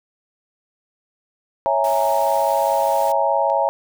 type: chord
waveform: sine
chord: A# half-diminished seventh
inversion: first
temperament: equal with one note detuned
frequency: 554.4 / 659.3 / 830.6 / 929.6 Hz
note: C#5 / E5 / G#5 / A#5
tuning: 0 / 0 / 0 / -5 cents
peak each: -21 dBFS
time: 1.66-3.69 s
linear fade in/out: 0 ms
type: noise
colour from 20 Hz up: white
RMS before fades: -36 dBFS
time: 1.84-3.12 s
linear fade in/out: 2 ms
type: click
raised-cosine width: 0.2 ms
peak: -25 dBFS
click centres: 3.5 s
effects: none